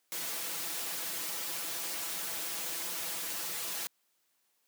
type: noise with comb filter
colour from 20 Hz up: white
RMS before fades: -37 dBFS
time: 0.12-3.87 s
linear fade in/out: 0 ms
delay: 6 ms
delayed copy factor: +1
effects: white hiss -75 dBFS RMS until 4.67 s + high-pass 200 Hz 12 dB/octave